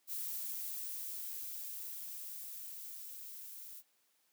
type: noise with level ramp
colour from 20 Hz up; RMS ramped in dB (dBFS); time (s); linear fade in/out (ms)
violet; -40 to -50; 0.07-3.83; 50
effects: white hiss -75 dBFS RMS until 4.32 s + high-pass 200 Hz 12 dB/octave